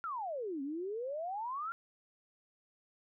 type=exponential two-way sweep; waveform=sine; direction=down then up; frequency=1406 to 265.9 to 1406 Hz; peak=-36 dBFS; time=0.04-1.72 s; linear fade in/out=0 ms; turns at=0.62 s; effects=none